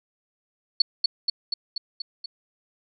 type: tone with echo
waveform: sine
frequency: 4419 Hz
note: C#8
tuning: 6 cents flat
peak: -13 dBFS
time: 0.8-0.82 s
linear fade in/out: 5 ms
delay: 240 ms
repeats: 6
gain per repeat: -3 dB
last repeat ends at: 2.26 s
effects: none